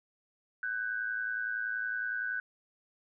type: tone pair together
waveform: sine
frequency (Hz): 1500.3 / 1611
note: F#6 / G6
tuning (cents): +24 / +47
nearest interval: minor second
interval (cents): 123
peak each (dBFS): -33 / -37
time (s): 0.63-2.4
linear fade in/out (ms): 2
effects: none